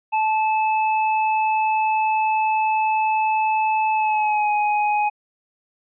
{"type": "tone with pitch glide", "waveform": "square", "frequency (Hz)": [870, 837], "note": ["A5", "G#5"], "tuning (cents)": [-20, 13], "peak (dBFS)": -18, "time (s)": [0.12, 5.1], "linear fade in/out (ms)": 20, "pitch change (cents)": -67, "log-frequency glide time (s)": [3.93, 4.51], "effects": ["resampled to 8000 Hz"]}